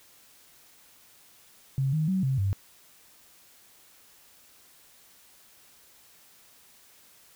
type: tone with pitch steps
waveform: sine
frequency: 135 / 155.9 / 188.9 / 133.2 / 97.8 Hz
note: C#3 / D#3 / F#3 / C3 / G2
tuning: -45 / +4 / +36 / +31 / -4 cents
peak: -23 dBFS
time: 1.78-2.53 s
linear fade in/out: 0 ms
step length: 150 ms
effects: white hiss -57 dBFS RMS until 7.35 s